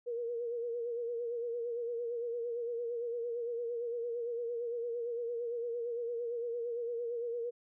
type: tone with vibrato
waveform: sine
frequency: 472.4 Hz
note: A#4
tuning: 23 cents sharp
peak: -34 dBFS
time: 0.06-7.51 s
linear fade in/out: 20 ms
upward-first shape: sine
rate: 8.8 Hz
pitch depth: 49 cents each way
effects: none